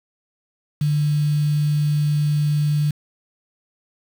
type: tone with quantisation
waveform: sine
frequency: 148.4 Hz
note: D3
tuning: 18 cents sharp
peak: -16 dBFS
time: 0.81-2.91 s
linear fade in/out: 5 ms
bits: 6
effects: none